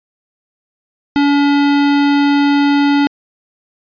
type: tone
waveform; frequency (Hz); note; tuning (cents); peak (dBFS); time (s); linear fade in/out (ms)
square; 285.2; C#4; +49; -10; 1.16-3.07; 0
effects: resampled to 11025 Hz